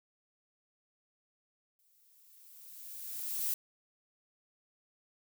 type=noise with exponential growth; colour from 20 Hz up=violet; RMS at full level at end=-32 dBFS; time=1.79-3.54 s; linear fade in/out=1 ms; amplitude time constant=380 ms; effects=none